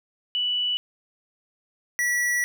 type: tone pair in turn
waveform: sine / square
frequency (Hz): 2960 / 1943.9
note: F#7 / B6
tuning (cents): 0 / -28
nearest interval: perfect fifth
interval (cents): 728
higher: first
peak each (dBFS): -22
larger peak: neither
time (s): 0.35-0.77 / 1.99-2.44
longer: second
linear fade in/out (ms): 0
effects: none